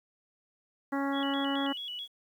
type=harmonic tone; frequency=277.2 Hz; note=C#4; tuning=in tune; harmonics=1 / 2 / 3 / 4 / 5 / 6 / 7; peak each=-30 / -38 / -37 / -39 / -41 / -43 / -43 dBFS; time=0.92-1.73 s; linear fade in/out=10 ms
type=tone with vibrato; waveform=sine; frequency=3141 Hz; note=G7; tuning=3 cents sharp; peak=-36 dBFS; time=1.12-2.08 s; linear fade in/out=50 ms; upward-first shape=square; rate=4.6 Hz; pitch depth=110 cents each way
effects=10-bit